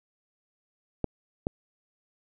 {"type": "clicks", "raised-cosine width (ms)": 2, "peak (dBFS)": [-13, -14], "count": 2, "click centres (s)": [1.043, 1.469], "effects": []}